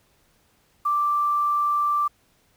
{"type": "tone with quantisation", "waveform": "sine", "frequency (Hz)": 1174.7, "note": "D6", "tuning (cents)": 0, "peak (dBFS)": -19, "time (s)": [0.85, 2.08], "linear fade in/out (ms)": 10, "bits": 8, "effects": ["pink hiss -63 dBFS RMS until 2.56 s"]}